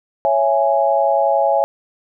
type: chord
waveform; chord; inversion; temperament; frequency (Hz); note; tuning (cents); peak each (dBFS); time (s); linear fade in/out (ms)
sine; C# minor; none; just; 554.4 / 665.2 / 831.5; C#5 / E5 / G#5; 0 / +16 / +2; -17; 0.25-1.64; 0
effects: none